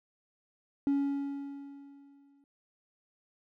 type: tone with exponential decay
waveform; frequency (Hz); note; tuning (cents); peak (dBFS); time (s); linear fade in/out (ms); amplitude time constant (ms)
triangle; 280; C#4; +18; -21; 0.87-2.44; 1; 340
effects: tanh soft clip ceiling -20 dBFS